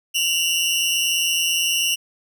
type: tone pair together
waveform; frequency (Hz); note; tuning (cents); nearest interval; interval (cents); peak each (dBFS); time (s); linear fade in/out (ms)
sawtooth; 2761 / 2930; F7 / F#7; -20 / -18; minor second; 102; -18; 0.14-1.96; 20
effects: none